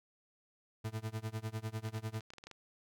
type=tone with tremolo; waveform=40% pulse; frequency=110 Hz; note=A2; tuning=in tune; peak=-34 dBFS; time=0.84-2.21 s; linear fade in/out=10 ms; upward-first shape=sine; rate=10 Hz; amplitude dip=95%
type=clicks; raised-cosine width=0.2 ms; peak=-33 dBFS; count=12; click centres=1.852 / 1.887 / 1.947 / 1.981 / 2.145 / 2.207 / 2.304 / 2.336 / 2.383 / 2.439 / 2.47 / 2.513 s
effects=none